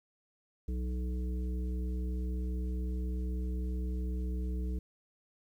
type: harmonic tone with a mistuned harmonic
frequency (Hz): 62.1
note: B1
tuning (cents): +10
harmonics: 1 / 3 / 5 / 7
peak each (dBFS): -32 / -42 / -46 / -49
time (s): 0.68-4.79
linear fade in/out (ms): 5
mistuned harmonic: 5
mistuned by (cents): +22
effects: 11-bit